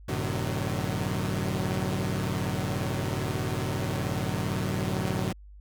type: tone cluster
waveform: sawtooth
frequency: 93.6 / 110.7 / 129 / 151.3 / 186.9 Hz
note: F#2 / A2 / C3 / D#3 / F#3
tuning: +20 / +11 / -24 / -48 / +18 cents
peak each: -30 dBFS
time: 0.08-5.33 s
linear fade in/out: 10 ms
effects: added 50 Hz sine -45 dBFS peak until 5.6 s